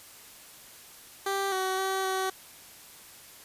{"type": "tone with pitch steps", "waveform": "15% pulse", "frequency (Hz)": [392.5, 377.1, 382.8, 379.1], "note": ["G4", "F#4", "G4", "F#4"], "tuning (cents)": [2, 33, -41, 42], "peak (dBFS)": -21, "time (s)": [1.26, 2.3], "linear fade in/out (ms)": 5, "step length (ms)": 260, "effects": ["white hiss -50 dBFS RMS until 3.44 s", "resampled to 32000 Hz"]}